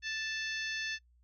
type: harmonic tone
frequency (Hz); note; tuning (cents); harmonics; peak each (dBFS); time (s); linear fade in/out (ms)
880; A5; 0; 2 / 3 / 4 / 5 / 6 / 7; -37 / -41 / -43 / -45 / -47 / -48; 0.02-0.99; 50
effects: noise-tail reverb RT60 0.1 s tail -24 dB re dry + added 60 Hz sine -63 dBFS peak until 1.23 s

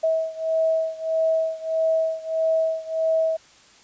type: beating tone pair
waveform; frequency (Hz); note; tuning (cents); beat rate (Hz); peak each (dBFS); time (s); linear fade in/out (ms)
sine; 644 / 645.6; E5 / E5; -41 / -36; 1.6; -22 / -24; 0.03-3.37; 10
effects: white hiss -52 dBFS RMS until 3.83 s + resampled to 16000 Hz

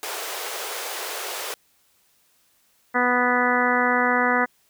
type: high-pass noise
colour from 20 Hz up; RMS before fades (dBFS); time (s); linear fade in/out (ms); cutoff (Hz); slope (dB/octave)
pink; -31; 0.03-1.54; 0; 390; 48
type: harmonic tone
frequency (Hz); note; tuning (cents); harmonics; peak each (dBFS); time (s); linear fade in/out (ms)
246.9; B3; 0; 1 / 2 / 3 / 4 / 5 / 6 / 7 / 8; -26 / -26 / -26 / -26 / -26 / -26 / -26 / -26; 2.94-4.46; 20
effects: white hiss -63 dBFS RMS until 4.69 s

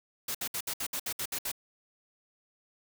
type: noise bursts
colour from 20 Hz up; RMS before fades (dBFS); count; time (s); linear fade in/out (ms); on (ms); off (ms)
white; -34; 10; 0.28-1.517; 5; 67; 63
effects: none

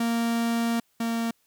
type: tone pair in turn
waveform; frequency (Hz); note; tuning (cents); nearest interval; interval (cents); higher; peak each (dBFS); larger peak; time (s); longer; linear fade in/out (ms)
45% pulse; 232.1 / 230.2; A#3 / A#3; -7 / -22; unison; 15; first; -23 / -25; first; 0-0.8 / 1-1.31; first; 5
effects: white hiss -68 dBFS RMS until 1.46 s

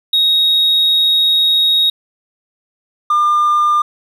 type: tone pair in turn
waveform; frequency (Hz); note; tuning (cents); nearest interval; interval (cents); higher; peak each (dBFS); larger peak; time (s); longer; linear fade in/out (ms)
triangle; 3766 / 1201.4; A#7 / D6; +17 / +39; octave + minor sixth; 1978; first; -7; neither; 0.13-1.9 / 3.1-3.82; first; 5
effects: tanh soft clip ceiling -5 dBFS

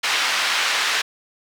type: band-pass noise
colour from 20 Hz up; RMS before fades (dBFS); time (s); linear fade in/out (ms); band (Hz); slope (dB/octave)
pink; -21; 0.03-1.02; 10; 1400 to 4500; 12
effects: none

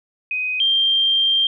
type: tone pair in turn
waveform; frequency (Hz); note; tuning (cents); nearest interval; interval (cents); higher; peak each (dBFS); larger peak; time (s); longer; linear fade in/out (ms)
sine; 2507 / 3175; D#7 / G7; +12 / +21; major third; 409; second; -20 / -14; second; 0.31-0.6 / 0.6-1.47; second; 2
effects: none

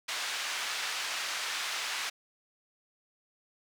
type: band-pass noise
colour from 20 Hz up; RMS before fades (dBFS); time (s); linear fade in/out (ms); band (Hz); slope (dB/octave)
pink; -35; 0.08-2.1; 10; 1400 to 6000; 12
effects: none

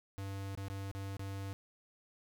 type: tone with dropouts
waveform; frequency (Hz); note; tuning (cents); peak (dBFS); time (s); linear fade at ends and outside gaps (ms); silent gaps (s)
square; 98; G2; 0; -40; 0.18-1.53; 0; 0.551-0.575 / 0.683-0.7 / 0.914-0.95 / 1.168-1.194
effects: none

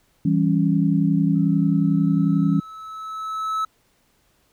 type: chord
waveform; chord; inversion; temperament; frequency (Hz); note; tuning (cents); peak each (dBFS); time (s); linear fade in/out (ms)
sine; C# diminished; first; equal; 164.81 / 196 / 277.2; E3 / G3 / C#4; 0 / 0 / 0; -19 / -21 / -21; 0.25-2.6; 5
type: tone with exponential growth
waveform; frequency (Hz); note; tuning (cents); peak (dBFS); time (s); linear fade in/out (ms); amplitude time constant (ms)
triangle; 1300; E6; -24; -18; 1.35-3.65; 5; 500
effects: pink hiss -63 dBFS RMS until 4.52 s

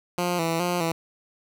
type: tone with vibrato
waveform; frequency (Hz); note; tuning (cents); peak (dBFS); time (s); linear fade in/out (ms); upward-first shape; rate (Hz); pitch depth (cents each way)
10% pulse; 170.8; F3; -38; -15; 0.18-0.92; 2; square; 2.4; 59
effects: none

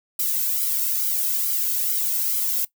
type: noise with flanger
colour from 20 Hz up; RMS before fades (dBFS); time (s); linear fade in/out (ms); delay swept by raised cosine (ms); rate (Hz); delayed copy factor
violet; -23; 0.19-2.65; 5; 1.1 to 1.74; 2.3; -0.9
effects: noise-tail reverb RT60 0.1 s tail -19 dB re dry

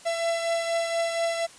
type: beating tone pair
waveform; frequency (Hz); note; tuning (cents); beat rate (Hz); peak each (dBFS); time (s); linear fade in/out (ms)
45% pulse; 670 / 674.2; E5 / E5; +28 / +39; 4.2; -25 / -33; 0.05-1.47; 20
effects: white hiss -49 dBFS RMS until 1.58 s + resampled to 22050 Hz

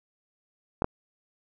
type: clicks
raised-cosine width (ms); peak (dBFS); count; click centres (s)
1; -10; 2; 0.821 / 0.844
effects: none

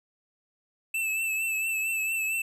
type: tone with vibrato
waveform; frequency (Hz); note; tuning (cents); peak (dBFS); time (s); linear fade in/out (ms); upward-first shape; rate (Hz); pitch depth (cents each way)
square; 2637; E7; 0; -27; 0.94-2.42; 5; triangle; 4.4; 43
effects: none

